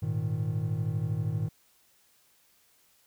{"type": "chord", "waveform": "triangle", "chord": "Ab suspended second", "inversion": "none", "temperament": "equal", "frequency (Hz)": [103.83, 116.54, 155.56], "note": ["Ab2", "Bb2", "Eb3"], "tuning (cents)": [0, 0, 0], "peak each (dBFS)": -30, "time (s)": [0.02, 1.49], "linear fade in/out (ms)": 10, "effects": ["white hiss -65 dBFS RMS until 3.06 s"]}